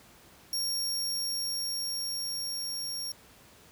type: tone with level ramp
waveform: sawtooth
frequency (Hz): 5560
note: F8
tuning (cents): -9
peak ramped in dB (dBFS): -26 to -31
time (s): 0.53-3.12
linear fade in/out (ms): 2
effects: pink hiss -56 dBFS RMS until 3.71 s + high-pass 60 Hz 12 dB/octave